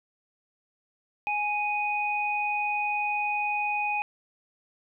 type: tone pair together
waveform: sine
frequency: 832 / 2490 Hz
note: G#5 / D#7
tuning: +3 / +1 cents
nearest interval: octave + perfect fifth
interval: 1898 cents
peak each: -28 dBFS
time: 1.27-4.02 s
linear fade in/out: 0 ms
effects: none